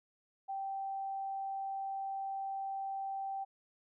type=tone; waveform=sine; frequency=780 Hz; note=G5; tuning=9 cents flat; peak=-36 dBFS; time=0.48-3.45 s; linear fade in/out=20 ms; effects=none